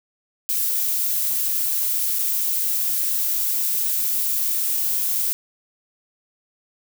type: noise with dropouts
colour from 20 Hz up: violet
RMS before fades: -22 dBFS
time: 0.49-5.33 s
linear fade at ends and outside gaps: 0 ms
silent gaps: 2.187-2.192 s
effects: none